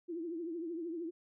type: tone with vibrato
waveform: sine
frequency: 334.9 Hz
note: E4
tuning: 27 cents sharp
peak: -37 dBFS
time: 0.08-1.11 s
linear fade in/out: 20 ms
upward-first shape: triangle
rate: 13 Hz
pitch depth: 120 cents each way
effects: none